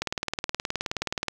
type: click train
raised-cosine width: 0.2 ms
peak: -10 dBFS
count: 25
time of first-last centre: 0.02-1.283 s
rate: 19 Hz
effects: 8-bit